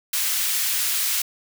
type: high-pass noise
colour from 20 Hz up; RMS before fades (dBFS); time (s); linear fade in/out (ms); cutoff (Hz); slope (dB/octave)
white; -23; 0.13-1.22; 5; 1700; 12
effects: none